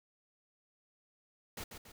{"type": "noise with echo", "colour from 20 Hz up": "pink", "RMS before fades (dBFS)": -43, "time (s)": [1.57, 1.64], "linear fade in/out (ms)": 5, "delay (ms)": 140, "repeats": 2, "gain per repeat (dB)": -6, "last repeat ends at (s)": 1.92, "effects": []}